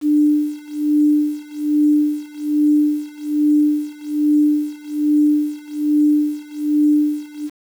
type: tone with tremolo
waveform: sine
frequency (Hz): 297.9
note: D4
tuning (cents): +25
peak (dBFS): -10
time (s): 0.01-7.5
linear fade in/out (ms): 50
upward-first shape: sine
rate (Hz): 1.2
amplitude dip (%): 95
effects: 7-bit